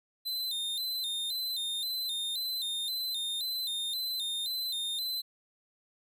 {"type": "tone with vibrato", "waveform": "45% pulse", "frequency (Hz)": 3843, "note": "B7", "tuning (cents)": -48, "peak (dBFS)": -31, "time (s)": [0.25, 5.22], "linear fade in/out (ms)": 20, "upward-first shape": "square", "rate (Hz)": 1.9, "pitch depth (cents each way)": 88, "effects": []}